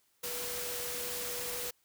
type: tone in noise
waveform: sine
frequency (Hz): 488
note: B4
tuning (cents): -21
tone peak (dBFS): -43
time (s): 0.23-1.71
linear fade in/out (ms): 10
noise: white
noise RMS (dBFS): -38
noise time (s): 0.23-1.71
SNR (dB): -8
effects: white hiss -72 dBFS RMS until 1.84 s